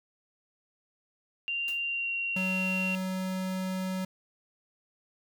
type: tone with pitch glide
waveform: sine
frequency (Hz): 2778 to 2751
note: F7 to F7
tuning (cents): -10 to -27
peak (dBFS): -29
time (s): 1.48-2.95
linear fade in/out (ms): 0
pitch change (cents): -17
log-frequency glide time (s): 1.84-2.11
type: noise with exponential decay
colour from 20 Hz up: white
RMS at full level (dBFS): -43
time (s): 1.68-1.86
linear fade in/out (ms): 1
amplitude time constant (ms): 37
type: tone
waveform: square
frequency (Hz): 187.1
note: F#3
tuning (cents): +20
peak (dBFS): -31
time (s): 2.36-4.05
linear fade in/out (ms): 5
effects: none